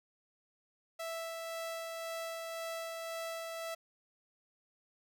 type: tone with tremolo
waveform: sawtooth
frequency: 659.3 Hz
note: E5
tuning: in tune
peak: -34 dBFS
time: 0.99-3.75 s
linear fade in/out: 10 ms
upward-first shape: sine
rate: 1.9 Hz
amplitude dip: 25%
effects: none